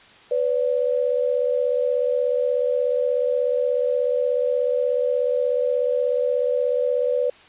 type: tone pair together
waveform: sine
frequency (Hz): 497.9 / 574.5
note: B4 / D5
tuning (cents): +14 / -38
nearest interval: major second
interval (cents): 248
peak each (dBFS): -20 / -23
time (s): 0.31-7.3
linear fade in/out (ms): 5
effects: white hiss -49 dBFS RMS until 7.48 s + resampled to 8000 Hz